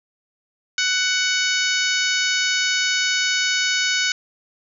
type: harmonic tone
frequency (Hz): 745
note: F#5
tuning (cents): +12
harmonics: 2 / 3 / 4 / 5 / 6 / 7 / 8 / 9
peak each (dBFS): -23 / -25 / -26 / -27 / -28 / -28 / -29 / -30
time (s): 0.78-4.12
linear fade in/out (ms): 2
effects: none

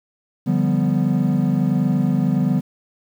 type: chord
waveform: triangle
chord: G dominant seventh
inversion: second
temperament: equal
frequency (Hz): 146.83 / 174.61 / 196 / 246.9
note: D3 / F3 / G3 / B3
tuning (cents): 0 / 0 / 0 / 0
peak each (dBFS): -19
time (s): 0.46-2.61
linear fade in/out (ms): 20
effects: tanh soft clip ceiling -5 dBFS + 8-bit

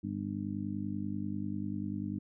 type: harmonic tone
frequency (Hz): 50.2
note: G1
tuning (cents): +42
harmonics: 2 / 3 / 4 / 5 / 6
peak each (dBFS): -41 / -47 / -37 / -41 / -40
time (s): 0.03-2.19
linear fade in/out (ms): 10
effects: none

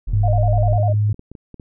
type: tone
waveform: triangle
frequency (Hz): 42.06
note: E1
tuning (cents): +36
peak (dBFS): -18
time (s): 0.07-0.77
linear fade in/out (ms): 10
type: tone with pitch glide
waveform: sine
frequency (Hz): 103.3 to 104.86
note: G#2 to G#2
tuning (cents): -9 to +17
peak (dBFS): -14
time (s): 0.13-1.13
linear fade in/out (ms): 5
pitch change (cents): +26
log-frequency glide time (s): 0.25-0.44
type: tone with vibrato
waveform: sine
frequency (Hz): 659.3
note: E5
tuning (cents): 0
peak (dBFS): -21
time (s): 0.23-0.93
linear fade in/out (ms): 10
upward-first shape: square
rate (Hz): 10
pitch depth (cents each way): 130
type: clicks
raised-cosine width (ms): 3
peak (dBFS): -24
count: 11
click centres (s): 0.725 / 0.799 / 0.897 / 0.94 / 1.095 / 1.144 / 1.194 / 1.316 / 1.352 / 1.543 / 1.598
effects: none

